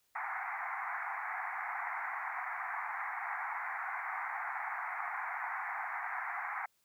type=band-pass noise; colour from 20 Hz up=pink; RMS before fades=-39 dBFS; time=0.15-6.66 s; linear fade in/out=5 ms; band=730 to 2200 Hz; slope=96 dB/octave; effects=white hiss -75 dBFS RMS until 6.84 s